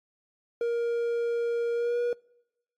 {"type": "tone with pitch glide", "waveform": "triangle", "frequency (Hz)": [470, 480.7], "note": ["A#4", "B4"], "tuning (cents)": [14, -47], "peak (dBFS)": -23, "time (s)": [0.61, 2.13], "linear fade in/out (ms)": 2, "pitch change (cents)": 39, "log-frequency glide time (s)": [1.74, 1.99], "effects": ["noise-tail reverb RT60 0.9 s tail -26 dB re dry", "AAC 64 kbps"]}